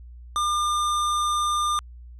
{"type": "tone", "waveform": "square", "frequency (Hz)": 1203, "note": "D6", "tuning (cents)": 41, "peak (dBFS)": -22, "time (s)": [0.36, 1.79], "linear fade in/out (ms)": 0, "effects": ["added 60 Hz sine -40 dBFS peak until 2.19 s", "resampled to 24000 Hz"]}